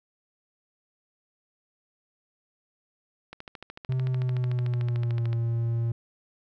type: click train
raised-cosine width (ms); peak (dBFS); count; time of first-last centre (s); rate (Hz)
0.3; -24; 28; 3.33-5.33; 13.5
type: tone with pitch glide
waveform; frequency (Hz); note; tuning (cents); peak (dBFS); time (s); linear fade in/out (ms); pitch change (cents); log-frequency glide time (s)
triangle; 129.1 to 116.35; C3 to A#2; -23 to -3; -22; 3.89-5.92; 5; -180; 4.03-5.29
effects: none